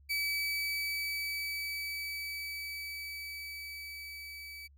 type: tone with level ramp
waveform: 30% pulse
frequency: 2293 Hz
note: D7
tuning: 42 cents flat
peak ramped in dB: -28 to -42 dBFS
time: 0.09-4.68 s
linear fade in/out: 20 ms
effects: added 70 Hz sine -57 dBFS peak until 4.77 s